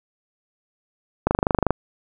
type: click train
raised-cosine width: 1 ms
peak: -3 dBFS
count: 12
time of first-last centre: 1.27-1.707 s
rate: 25.2 Hz
effects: none